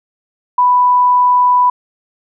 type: tone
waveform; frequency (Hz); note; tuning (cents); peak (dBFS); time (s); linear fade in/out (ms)
sine; 990; B5; +4; -7; 0.58-1.7; 5
effects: none